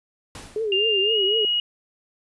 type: noise with exponential decay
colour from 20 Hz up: pink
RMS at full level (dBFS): -36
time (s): 0.35-0.95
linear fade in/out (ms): 2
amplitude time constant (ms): 130
type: tone with vibrato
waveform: sine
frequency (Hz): 414.8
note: G#4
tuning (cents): -2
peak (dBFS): -22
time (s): 0.56-1.45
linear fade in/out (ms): 2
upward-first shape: triangle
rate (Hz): 4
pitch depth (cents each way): 170
type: tone with pitch glide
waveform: sine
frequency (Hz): 2800 to 2894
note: F7 to F#7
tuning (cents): +4 to -39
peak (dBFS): -19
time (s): 0.72-1.6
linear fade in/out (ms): 2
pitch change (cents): +57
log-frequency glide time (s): 1.05-1.18
effects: resampled to 24000 Hz